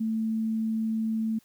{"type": "tone", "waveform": "sine", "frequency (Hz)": 221.7, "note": "A3", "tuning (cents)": 13, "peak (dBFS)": -25, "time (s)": [0, 1.39], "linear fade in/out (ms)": 10, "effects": ["white hiss -63 dBFS RMS until 1.44 s"]}